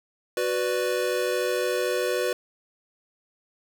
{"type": "chord", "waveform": "square", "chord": "B minor", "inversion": "second", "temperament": "equal", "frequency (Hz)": [370, 493.9, 587.3], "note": ["F#4", "B4", "D5"], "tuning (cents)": [0, 0, 0], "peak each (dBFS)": [-29, -27, -31], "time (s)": [0.37, 2.33], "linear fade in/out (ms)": 2, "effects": []}